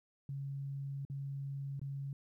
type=tone with dropouts; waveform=sine; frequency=138.59 Hz; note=C#3; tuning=in tune; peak=-38 dBFS; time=0.29-2.13 s; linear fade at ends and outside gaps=2 ms; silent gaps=1.051-1.099 / 1.795-1.815 s; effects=13-bit